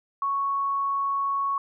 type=tone; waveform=sine; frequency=1108.7 Hz; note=C#6; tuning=in tune; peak=-23 dBFS; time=0.22-1.58 s; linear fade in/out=2 ms; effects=none